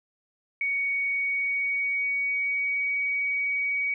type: tone with pitch glide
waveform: sine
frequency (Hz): 2237 to 2258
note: C#7 to C#7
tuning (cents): +15 to +31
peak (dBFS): -24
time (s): 0.61-3.94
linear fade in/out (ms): 2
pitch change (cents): +16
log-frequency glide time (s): 1.04-2.89
effects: none